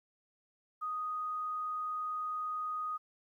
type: tone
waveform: sine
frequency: 1244.5 Hz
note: D#6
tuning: in tune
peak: -34 dBFS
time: 0.81-2.98 s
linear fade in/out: 20 ms
effects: 12-bit